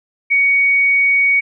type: tone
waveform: sine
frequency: 2240 Hz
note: C#7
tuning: 18 cents sharp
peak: -10 dBFS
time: 0.3-1.41 s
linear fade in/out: 20 ms
effects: none